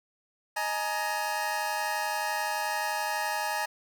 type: chord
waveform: 25% pulse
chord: D# suspended fourth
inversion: none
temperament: equal with one note detuned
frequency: 622.3 / 840.7 / 932.3 Hz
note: D#5 / G#5 / A#5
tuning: 0 / +21 / 0 cents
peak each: -33 / -27 / -30 dBFS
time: 0.56-3.66 s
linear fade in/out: 10 ms
effects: none